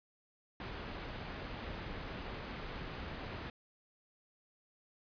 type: low-pass noise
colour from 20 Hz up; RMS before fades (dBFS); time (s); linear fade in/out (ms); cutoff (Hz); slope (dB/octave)
pink; -44; 0.6-3.5; 2; 3200; 12
effects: resampled to 11025 Hz